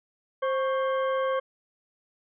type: harmonic tone with a mistuned harmonic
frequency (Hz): 527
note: C5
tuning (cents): +12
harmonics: 1 / 2 / 3 / 4 / 6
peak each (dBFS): -25 / -30 / -37 / -44 / -45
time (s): 0.42-1.4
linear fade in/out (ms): 10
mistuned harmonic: 2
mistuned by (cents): +82
effects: none